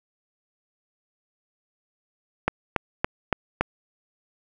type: click train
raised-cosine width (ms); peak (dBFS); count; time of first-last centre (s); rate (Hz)
0.5; -5; 5; 2.48-3.61; 3.54
effects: none